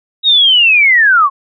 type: linear sweep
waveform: sine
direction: down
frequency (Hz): 3815 to 1058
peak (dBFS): -5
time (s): 0.23-1.3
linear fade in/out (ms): 50
effects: none